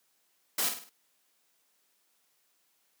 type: noise with echo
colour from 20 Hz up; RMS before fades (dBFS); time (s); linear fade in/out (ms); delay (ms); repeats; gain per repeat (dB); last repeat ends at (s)
white; -29; 0.58-0.69; 5; 51; 4; -7; 0.894
effects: white hiss -72 dBFS RMS until 3 s + high-pass 200 Hz 12 dB/octave